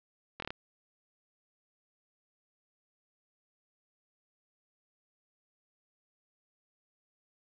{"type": "slowing click train", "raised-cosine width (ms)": 0.3, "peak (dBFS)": -21, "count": 5, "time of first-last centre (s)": [0.4, 0.505], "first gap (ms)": 23, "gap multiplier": 1.09, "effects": ["low-pass 5000 Hz 12 dB/octave"]}